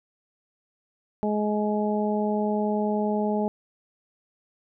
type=harmonic tone; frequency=210.4 Hz; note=G#3; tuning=23 cents sharp; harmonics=1 / 2 / 3 / 4; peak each=-25 / -28 / -30 / -31 dBFS; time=1.23-3.48 s; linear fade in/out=0 ms; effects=none

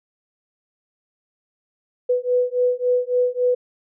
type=beating tone pair; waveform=sine; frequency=493.9 / 497.5 Hz; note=B4 / B4; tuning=0 / +13 cents; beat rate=3.6 Hz; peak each=-20 dBFS; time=2.09-3.55 s; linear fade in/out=10 ms; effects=none

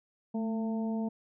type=harmonic tone with a mistuned harmonic; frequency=225 Hz; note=A3; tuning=39 cents sharp; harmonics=1 / 2 / 3 / 4; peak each=-30 / -41 / -42 / -46 dBFS; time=0.34-1.09 s; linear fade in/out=10 ms; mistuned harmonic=1; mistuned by=-36 cents; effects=none

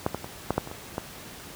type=clicks; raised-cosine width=1 ms; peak=-9 / -14 / -20 / -9 / -8 / -22 / -22 / -14 dBFS; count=8; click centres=0.064 / 0.146 / 0.244 / 0.506 / 0.58 / 0.674 / 0.714 / 0.981 s; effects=pink hiss -43 dBFS RMS until 1.55 s + high-pass 60 Hz 12 dB/octave

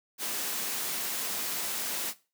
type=high-pass noise; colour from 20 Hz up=white; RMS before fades=-33 dBFS; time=0.18-2.14 s; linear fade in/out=50 ms; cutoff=160 Hz; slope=24 dB/octave; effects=noise-tail reverb RT60 0.3 s tail -17 dB re dry

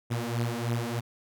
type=beating tone pair; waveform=sawtooth; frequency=116.54 / 119.74 Hz; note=A#2 / A#2; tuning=0 / +47 cents; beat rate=3.2 Hz; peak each=-27 dBFS; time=0.1-1.01 s; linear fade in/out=20 ms; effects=none

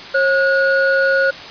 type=tone pair together; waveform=triangle; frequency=542.2 / 1449 Hz; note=C#5 / F#6; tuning=-38 / -37 cents; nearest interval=octave + perfect fourth; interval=1701 cents; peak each=-13 dBFS; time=0.14-1.31 s; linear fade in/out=10 ms; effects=white hiss -32 dBFS RMS until 1.5 s + resampled to 11025 Hz

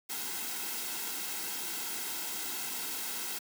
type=noise with comb filter; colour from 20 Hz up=white; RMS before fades=-37 dBFS; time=0.09-3.39 s; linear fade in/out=10 ms; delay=1.7 ms; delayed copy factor=-0.6; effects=high-pass 200 Hz 12 dB/octave

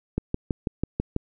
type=click train; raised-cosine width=3 ms; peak=-11 dBFS; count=7; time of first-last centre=0.18-1.164 s; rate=6.1 Hz; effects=none

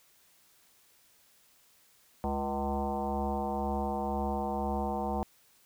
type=tone with frequency modulation; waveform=sine; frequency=484 Hz; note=B4; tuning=35 cents flat; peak=-29 dBFS; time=2.24-5.23 s; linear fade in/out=0 ms; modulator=138 Hz; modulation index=3.2; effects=white hiss -64 dBFS RMS until 5.65 s

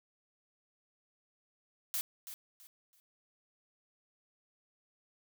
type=noise with echo; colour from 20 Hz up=blue; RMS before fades=-35 dBFS; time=1.94-2.01 s; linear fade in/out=0 ms; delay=330 ms; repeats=3; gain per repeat=-11 dB; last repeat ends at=3 s; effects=none

